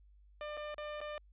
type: tone with dropouts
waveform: sawtooth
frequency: 598 Hz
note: D5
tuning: 31 cents sharp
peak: -36 dBFS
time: 0.41-1.18 s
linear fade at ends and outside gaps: 1 ms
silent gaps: 0.57-0.574 / 0.744-0.781 / 1.005-1.013 s
effects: added 50 Hz sine -59 dBFS peak until 1.32 s + resampled to 8000 Hz